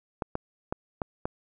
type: clicks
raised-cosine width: 1 ms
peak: -15 dBFS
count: 5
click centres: 0.222 / 0.354 / 0.725 / 1.018 / 1.255 s
effects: none